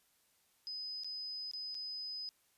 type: tone with dropouts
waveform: sine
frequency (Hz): 5020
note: D#8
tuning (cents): +15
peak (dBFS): -40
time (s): 0.67-2.29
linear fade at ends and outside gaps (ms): 0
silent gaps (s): 1.035-1.045 / 1.513-1.535 / 1.745-1.75
effects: white hiss -73 dBFS RMS until 2.57 s + resampled to 32000 Hz